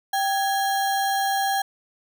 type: tone with sample-and-hold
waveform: sine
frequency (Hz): 784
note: G5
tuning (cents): 0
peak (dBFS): -20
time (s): 0.13-1.62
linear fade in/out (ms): 5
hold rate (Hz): 2450
effects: none